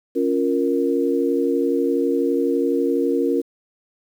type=chord; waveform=sine; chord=Bb minor; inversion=first; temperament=equal; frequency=277.2 / 349.2 / 466.2 Hz; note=Db4 / F4 / Bb4; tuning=0 / 0 / 0 cents; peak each=-21 / -22 / -21 dBFS; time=0.15-3.42 s; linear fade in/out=20 ms; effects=8-bit